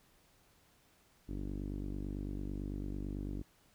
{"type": "tone with low-pass filter", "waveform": "sawtooth", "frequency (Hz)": 49, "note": "G1", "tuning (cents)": 0, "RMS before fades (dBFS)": -40, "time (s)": [1.28, 3.43], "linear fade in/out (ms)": 20, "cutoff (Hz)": 300, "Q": 3.2, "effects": ["pink hiss -68 dBFS RMS until 3.74 s"]}